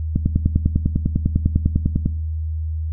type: click train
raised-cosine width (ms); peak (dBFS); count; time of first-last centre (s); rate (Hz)
5; -4; 20; 0.16-2.06; 10
effects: noise-tail reverb RT60 0.6 s tail -18 dB re dry + added 79 Hz sine -21 dBFS peak until 2.92 s